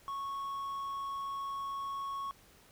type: tone with quantisation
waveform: triangle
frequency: 1104 Hz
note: C#6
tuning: 7 cents flat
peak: -34 dBFS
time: 0.08-2.31 s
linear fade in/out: 0 ms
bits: 10
effects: pink hiss -61 dBFS RMS until 2.71 s